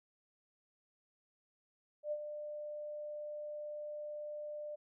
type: tone with ADSR envelope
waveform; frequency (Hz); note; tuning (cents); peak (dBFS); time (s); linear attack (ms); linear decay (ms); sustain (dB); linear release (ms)
sine; 597; D5; +28; -33; 2.03-4.76; 87; 54; -8; 15
effects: none